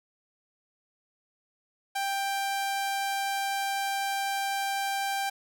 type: tone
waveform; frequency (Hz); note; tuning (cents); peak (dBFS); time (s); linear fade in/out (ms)
sawtooth; 788; G5; +9; -24; 1.95-5.3; 10
effects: none